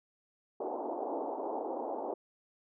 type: band-pass noise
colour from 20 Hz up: white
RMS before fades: -37 dBFS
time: 0.6-2.14 s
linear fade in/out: 5 ms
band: 270 to 880 Hz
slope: 48 dB/octave
effects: none